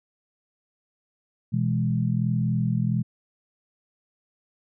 sine chord, E major, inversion second, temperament equal, 123.47 / 164.81 / 207.7 Hz, B2 / E3 / G#3, 0 / 0 / 0 cents, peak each -24 / -26 / -27 dBFS, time 1.52-3.03 s, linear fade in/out 20 ms, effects none

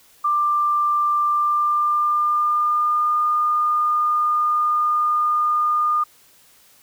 sine tone with pitch glide, 1185 to 1215.5 Hz, D6 to D#6, +15 to -41 cents, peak -16 dBFS, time 0.24-6.04 s, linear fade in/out 10 ms, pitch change +44 cents, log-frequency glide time 1.26-3.22 s, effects white hiss -53 dBFS RMS until 6.82 s

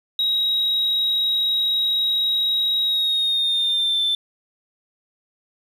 sine tone with pitch glide, 3816 to 3540 Hz, A#7 to A7, +40 to +10 cents, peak -16 dBFS, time 0.19-4.15 s, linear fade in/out 2 ms, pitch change -130 cents, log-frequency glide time 2.83-4.02 s, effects tanh soft clip ceiling -15 dBFS + 8-bit

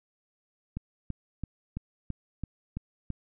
click train, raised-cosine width 5 ms, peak -21 dBFS, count 8, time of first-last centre 0.77-3.103 s, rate 3 Hz, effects none

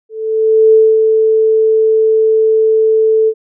sine tone with ADSR envelope, 440 Hz, A4, in tune, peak -3 dBFS, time 0.09-3.34 s, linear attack 640 ms, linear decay 240 ms, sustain -4 dB, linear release 61 ms, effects none

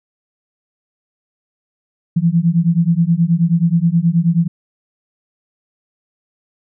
sine beating tone pair, 164 / 173.4 Hz, E3 / F3, -9 / -12 cents, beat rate 9.4 Hz, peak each -14 dBFS, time 2.16-4.48 s, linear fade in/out 10 ms, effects none

